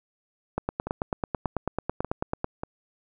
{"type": "two click trains", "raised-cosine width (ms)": 1, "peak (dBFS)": [-17, -12], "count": [4, 18], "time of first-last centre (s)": [[0.87, 2.635], [0.58, 2.444]], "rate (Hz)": [1.7, 9.12], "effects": []}